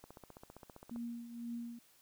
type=click train; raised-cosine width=1 ms; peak=-37 dBFS; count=15; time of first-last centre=0.04-0.961 s; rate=15.2 Hz
type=tone with tremolo; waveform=sine; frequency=235.5 Hz; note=A#3; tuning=18 cents sharp; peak=-38 dBFS; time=0.91-1.79 s; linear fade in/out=5 ms; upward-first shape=triangle; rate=2 Hz; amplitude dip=70%
effects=white hiss -67 dBFS RMS until 2.01 s